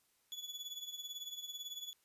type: tone with tremolo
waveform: 35% pulse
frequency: 3416 Hz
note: G#7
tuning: 48 cents sharp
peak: -38 dBFS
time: 0.32-1.93 s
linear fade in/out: 0 ms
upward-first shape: triangle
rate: 18 Hz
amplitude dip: 80%
effects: white hiss -75 dBFS RMS until 2.04 s + resampled to 32000 Hz